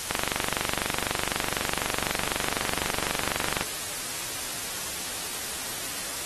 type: click train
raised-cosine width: 0.3 ms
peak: -8 dBFS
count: 85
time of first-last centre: 0.11-3.61 s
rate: 24 Hz
effects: white hiss -33 dBFS RMS until 6.25 s + AAC 32 kbps